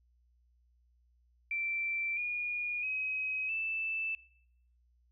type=tone with pitch steps; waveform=sine; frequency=2343 / 2438 / 2537 / 2641 Hz; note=D7 / D#7 / D#7 / E7; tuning=-5 / -36 / +33 / +3 cents; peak=-32 dBFS; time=1.51-4.15 s; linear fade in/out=2 ms; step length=660 ms; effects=noise-tail reverb RT60 0.7 s tail -21 dB re dry + added 60 Hz sine -66 dBFS peak until 5.11 s